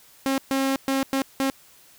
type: tone bursts at uneven times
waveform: sawtooth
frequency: 269.5 Hz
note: C#4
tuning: 49 cents flat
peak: -17 dBFS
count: 5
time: 0.26-0.38 / 0.51-0.76 / 0.88-1.03 / 1.13-1.22 / 1.4-1.5 s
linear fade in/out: 0 ms
effects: white hiss -53 dBFS RMS until 1.98 s